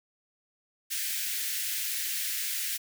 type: high-pass noise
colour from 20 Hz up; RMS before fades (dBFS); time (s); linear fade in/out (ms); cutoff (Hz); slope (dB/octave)
white; -32; 0.9-2.78; 20; 1600; 48
effects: none